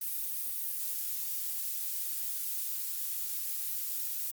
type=noise; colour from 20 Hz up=violet; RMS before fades=-35 dBFS; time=0.01-4.31 s; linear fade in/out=5 ms; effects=Opus 32 kbps